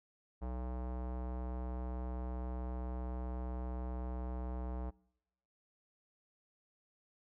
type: tone with low-pass filter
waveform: square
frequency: 62.2 Hz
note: B1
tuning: 13 cents sharp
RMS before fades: -40 dBFS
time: 0.41-4.91 s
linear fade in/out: 20 ms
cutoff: 880 Hz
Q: 1.6
effects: noise-tail reverb RT60 0.9 s tail -25 dB re dry